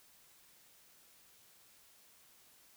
silence, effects white hiss -64 dBFS RMS until 2.76 s

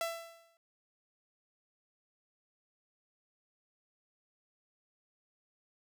sawtooth tone with exponential decay, 668 Hz, E5, 23 cents sharp, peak -27 dBFS, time 0.01-0.57 s, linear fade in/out 1 ms, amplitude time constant 120 ms, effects none

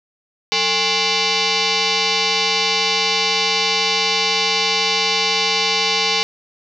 sine tone with frequency modulation, 815 Hz, G#5, 33 cents flat, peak -15 dBFS, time 0.52-6.23 s, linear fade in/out 0 ms, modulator 631 Hz, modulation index 7.3, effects none

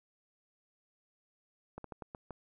slowing click train, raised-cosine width 1 ms, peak -29 dBFS, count 6, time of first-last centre 1.78-2.307 s, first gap 63 ms, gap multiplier 1.26, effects none

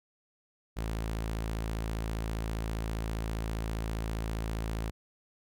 sawtooth tone, 55 Hz, A1, in tune, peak -28 dBFS, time 0.76-4.91 s, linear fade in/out 20 ms, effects none

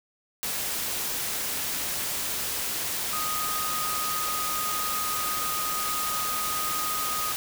sine tone in noise, 1244.5 Hz, D#6, in tune, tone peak -30 dBFS, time 3.13-7.32 s, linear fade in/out 0 ms, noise white, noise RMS -30 dBFS, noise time 0.43-7.36 s, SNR -3 dB, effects none

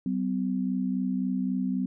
sine tone pair together, 190.36 / 254.1 Hz, F#3 / B3, +49 / +49 cents, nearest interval perfect fourth, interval 500 cents, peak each -28 dBFS, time 0.06-1.86 s, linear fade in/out 2 ms, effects none

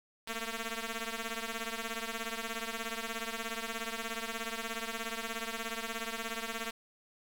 5% pulse ring-modulated tone, 227.1 Hz, A#3, 45 cents flat, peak -22 dBFS, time 0.27-6.71 s, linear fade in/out 5 ms, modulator 900 Hz, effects none

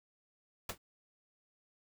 pink noise with exponential decay, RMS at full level -33 dBFS, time 0.69-0.78 s, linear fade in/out 5 ms, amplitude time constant 19 ms, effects none

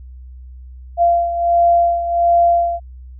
sine beating tone pair, 688 / 689.4 Hz, F5 / F5, -26 / -23 cents, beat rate 1.4 Hz, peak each -12 / -18 dBFS, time 0.97-2.8 s, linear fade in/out 50 ms, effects added 63 Hz sine -33 dBFS peak until 3.19 s

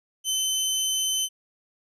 20% pulse tone, 3061 Hz, G7, 42 cents flat, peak -18 dBFS, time 0.24-1.29 s, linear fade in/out 50 ms, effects resampled to 32000 Hz

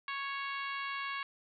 harmonic tone, 554 Hz, C#5, 1 cent flat, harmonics 2 / 3 / 4 / 5 / 6 / 7 / 8, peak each -39 / -42 / -42 / -45 / -49 / -52 / -54 dBFS, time 0.08-1.23 s, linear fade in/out 2 ms, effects none

